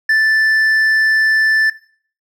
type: tone with hard clipping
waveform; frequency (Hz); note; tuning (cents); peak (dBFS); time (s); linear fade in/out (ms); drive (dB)
sine; 1760; A6; 0; -11; 0.09-1.7; 5; 3
effects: noise-tail reverb RT60 0.5 s tail -18 dB re dry